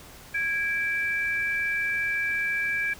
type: tone pair together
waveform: sine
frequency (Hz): 1647.6 / 2330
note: G#6 / D7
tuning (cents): -14 / -14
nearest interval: tritone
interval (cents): 600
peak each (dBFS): -27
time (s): 0.34-2.94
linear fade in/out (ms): 10
effects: pink hiss -47 dBFS RMS until 2.99 s